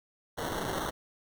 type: noise with sample-and-hold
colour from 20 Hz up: blue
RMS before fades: -34 dBFS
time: 0.37-0.91 s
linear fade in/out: 20 ms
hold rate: 2450 Hz
effects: none